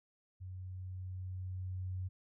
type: tone with level ramp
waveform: sine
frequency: 92.5 Hz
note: F#2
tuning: in tune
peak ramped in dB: -43 to -36 dBFS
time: 0.4-2.09 s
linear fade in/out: 20 ms
effects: none